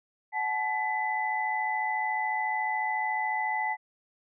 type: tone cluster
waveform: sine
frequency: 748 / 862 / 2002 Hz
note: F#5 / A5 / B6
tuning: +19 / -36 / +23 cents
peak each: -36 / -29 / -31 dBFS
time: 0.32-3.77 s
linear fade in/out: 50 ms
effects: none